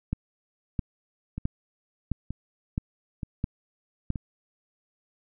two click trains, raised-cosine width 5 ms, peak -20 / -14 dBFS, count 4 / 7, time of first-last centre 1.38-4.158 / 0.13-4.104 s, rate 1.08 / 1.51 Hz, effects none

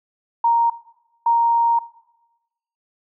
sine tone bursts at uneven times, 932.3 Hz, A#5, in tune, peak -13 dBFS, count 2, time 0.44-0.7 / 1.26-1.79 s, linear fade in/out 5 ms, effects noise-tail reverb RT60 1.0 s tail -19 dB re dry

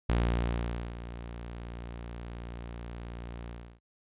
sawtooth tone with ADSR envelope, 58.6 Hz, A#1, 10 cents sharp, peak -20 dBFS, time 0.09-3.8 s, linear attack 5 ms, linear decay 840 ms, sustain -15 dB, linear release 310 ms, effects resampled to 8000 Hz

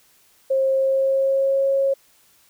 sine tone with pitch glide, 534 to 545.5 Hz, C5 to C#5, +35 to -28 cents, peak -16 dBFS, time 0.5-1.94 s, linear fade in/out 10 ms, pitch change +37 cents, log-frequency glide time 0.74-1.67 s, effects white hiss -57 dBFS RMS until 2.49 s

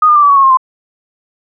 sine tone with pitch steps, 1239 / 1208.6 / 1179 / 1150 / 1121.8 / 1094.3 / 1067.5 / 1041.3 Hz, D#6 / D6 / D6 / D6 / C#6 / C#6 / C6 / C6, -8 / +49 / +6 / -37 / +20 / -23 / +34 / -9 cents, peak -4 dBFS, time 0.02-0.572 s, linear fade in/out 5 ms, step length 69 ms, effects none

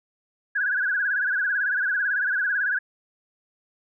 sine tone with vibrato, 1568 Hz, G6, in tune, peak -21 dBFS, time 0.55-2.79 s, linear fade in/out 10 ms, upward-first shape sine, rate 18 Hz, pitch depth 120 cents each way, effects none

